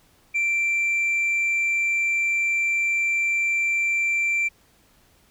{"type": "tone", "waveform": "sine", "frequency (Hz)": 2351, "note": "D7", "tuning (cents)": 1, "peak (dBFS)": -17, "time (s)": [0.34, 4.49], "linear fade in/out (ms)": 20, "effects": ["tanh soft clip ceiling -19 dBFS", "pink hiss -59 dBFS RMS until 5.3 s"]}